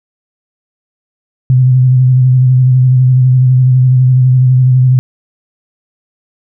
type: tone with vibrato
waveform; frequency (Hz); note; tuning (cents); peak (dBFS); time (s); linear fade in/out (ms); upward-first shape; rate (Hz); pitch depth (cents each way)
sine; 128; C3; -38; -4; 1.5-4.99; 0; square; 12; 25
effects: none